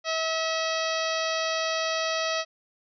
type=harmonic tone with a mistuned harmonic; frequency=645 Hz; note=E5; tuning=38 cents flat; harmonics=1 / 2 / 3 / 4 / 5 / 6 / 7 / 8 / 9; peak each=-29 / -32 / -34 / -35 / -36 / -37 / -37 / -38 / -39 dBFS; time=0.04-2.45 s; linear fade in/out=50 ms; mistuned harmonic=8; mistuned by=-16 cents; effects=none